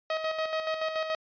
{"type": "tone with tremolo", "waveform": "sawtooth", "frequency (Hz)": 634, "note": "D#5", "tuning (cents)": 32, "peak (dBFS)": -23, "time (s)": [0.1, 1.15], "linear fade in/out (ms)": 2, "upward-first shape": "square", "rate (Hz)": 7, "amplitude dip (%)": 50, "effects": ["resampled to 11025 Hz"]}